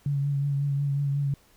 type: tone with vibrato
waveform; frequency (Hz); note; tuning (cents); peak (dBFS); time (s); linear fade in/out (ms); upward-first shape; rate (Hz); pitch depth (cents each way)
sine; 141.1; C#3; +31; -23; 0.06-1.34; 2; triangle; 5.5; 32
effects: pink hiss -60 dBFS RMS until 1.56 s